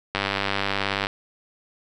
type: click train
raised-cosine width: 0.3 ms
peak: -7 dBFS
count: 92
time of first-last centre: 0.15-1.069 s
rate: 99 Hz
effects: none

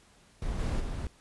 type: noise with level steps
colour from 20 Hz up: brown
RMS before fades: -33 / -29 / -34 dBFS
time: 0.42-1.07 s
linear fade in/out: 2 ms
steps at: 0.59 / 0.8 s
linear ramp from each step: 5 ms
effects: pink hiss -61 dBFS RMS until 1.2 s + resampled to 24000 Hz

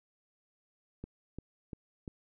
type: click train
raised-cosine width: 3 ms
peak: -28 dBFS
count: 4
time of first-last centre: 1.04-2.078 s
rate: 2.89 Hz
effects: none

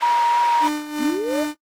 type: band-pass noise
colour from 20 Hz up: white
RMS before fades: -31 dBFS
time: 0-0.7 s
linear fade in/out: 20 ms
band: 680 to 2200 Hz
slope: 12 dB/octave
type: tone with vibrato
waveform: sine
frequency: 949 Hz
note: A#5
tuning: 31 cents sharp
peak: -14 dBFS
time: 0.02-0.68 s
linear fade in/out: 10 ms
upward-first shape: triangle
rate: 3.3 Hz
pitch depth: 14 cents each way
type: tone with tremolo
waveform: 45% pulse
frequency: 299.7 Hz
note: D4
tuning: 35 cents sharp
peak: -20 dBFS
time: 0.6-1.55 s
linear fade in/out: 50 ms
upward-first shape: sine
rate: 2.8 Hz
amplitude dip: 70%
type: linear sweep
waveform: sine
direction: up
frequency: 212.1 to 648 Hz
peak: -21 dBFS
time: 0.98-1.46 s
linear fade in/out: 50 ms
effects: noise-tail reverb RT60 0.1 s tail -21 dB re dry + AAC 64 kbps

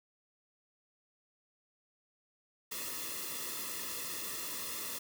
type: noise with comb filter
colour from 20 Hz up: white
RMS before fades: -40 dBFS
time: 2.71-4.99 s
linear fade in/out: 10 ms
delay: 1.3 ms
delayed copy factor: -0.85
effects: none

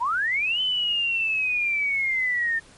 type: linear two-way sweep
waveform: sine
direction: up then down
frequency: 890 to 3056 to 1796 Hz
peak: -21 dBFS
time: 0-2.6 s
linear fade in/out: 20 ms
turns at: 0.61 s
effects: pink hiss -51 dBFS RMS until 2.77 s + MP3 48 kbps

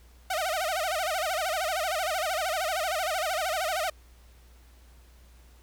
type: tone with vibrato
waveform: sawtooth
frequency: 685 Hz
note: F5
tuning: 34 cents flat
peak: -23 dBFS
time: 0.3-3.9 s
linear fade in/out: 5 ms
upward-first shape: sine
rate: 13 Hz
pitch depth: 210 cents each way
effects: added 60 Hz sine -52 dBFS peak until 5.62 s + pink hiss -61 dBFS RMS until 5.62 s

